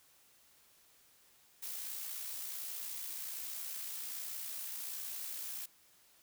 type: noise with amplitude modulation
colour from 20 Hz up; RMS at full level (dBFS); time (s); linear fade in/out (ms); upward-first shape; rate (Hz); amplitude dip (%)
blue; -41; 1.62-5.66; 10; sine; 61.3; 35
effects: white hiss -66 dBFS RMS until 6.22 s